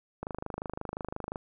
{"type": "click train", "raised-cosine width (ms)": 1, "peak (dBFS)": -21, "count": 30, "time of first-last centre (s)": [0.23, 1.358], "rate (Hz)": 25.7, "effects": []}